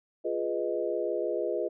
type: chord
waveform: sine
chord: F half-diminished seventh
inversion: none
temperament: equal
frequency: 349.2 / 415.3 / 493.9 / 622.3 Hz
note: F4 / Ab4 / Cb5 / Eb5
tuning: 0 / 0 / 0 / 0 cents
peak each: -33 dBFS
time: 0.24-1.69 s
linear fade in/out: 20 ms
effects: none